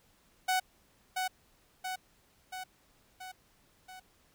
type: tone with echo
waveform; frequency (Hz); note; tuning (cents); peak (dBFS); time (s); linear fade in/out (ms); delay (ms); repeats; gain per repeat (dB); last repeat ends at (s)
sawtooth; 745; F#5; +12; -23; 0.48-0.6; 10; 680; 5; -4; 4
effects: pink hiss -67 dBFS RMS until 4.34 s